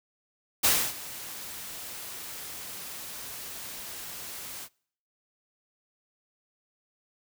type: noise with ADSR envelope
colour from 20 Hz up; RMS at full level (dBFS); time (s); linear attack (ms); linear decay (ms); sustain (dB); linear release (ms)
white; -21; 0.63-4.69; 17; 280; -19; 62
effects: noise-tail reverb RT60 0.6 s tail -26 dB re dry